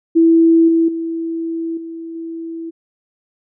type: tone with level steps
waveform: sine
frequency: 329.6 Hz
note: E4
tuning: in tune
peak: -7 / -10 / -19 / -26 / -24 dBFS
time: 0.15-2.71 s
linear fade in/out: 20 ms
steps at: 0.68 / 0.88 / 1.77 / 2.15 s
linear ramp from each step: 5 ms
effects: none